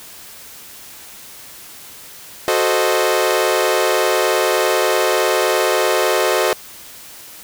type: chord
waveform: sawtooth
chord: F# diminished seventh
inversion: none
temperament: equal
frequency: 370 / 440 / 523.3 / 622.3 Hz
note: F#4 / A4 / C5 / Eb5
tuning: 0 / 0 / 0 / 0 cents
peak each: -16 dBFS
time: 2.48-6.53 s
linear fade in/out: 0 ms
effects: white hiss -38 dBFS RMS until 7.43 s